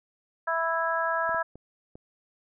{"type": "harmonic tone", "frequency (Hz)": 329.6, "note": "E4", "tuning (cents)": 0, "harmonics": [2, 3, 4, 5], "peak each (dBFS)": [-30, -30, -30, -30], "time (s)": [0.47, 1.43], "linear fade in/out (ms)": 10}
{"type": "clicks", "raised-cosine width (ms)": 2, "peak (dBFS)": -32, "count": 4, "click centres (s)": [1.293, 1.346, 1.556, 1.955]}
{"effects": []}